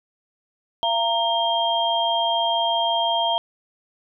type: tone cluster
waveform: sine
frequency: 681 / 926 / 3203 Hz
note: F5 / A#5 / G7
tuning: -44 / -12 / +37 cents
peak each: -23 dBFS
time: 0.83-3.38 s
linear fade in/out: 0 ms
effects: none